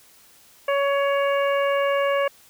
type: harmonic tone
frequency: 560 Hz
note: C#5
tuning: 18 cents sharp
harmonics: 1 / 2 / 3 / 4 / 5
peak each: -20 / -26 / -30 / -32 / -34 dBFS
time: 0.68-2.28 s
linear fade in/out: 5 ms
effects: white hiss -53 dBFS RMS until 2.49 s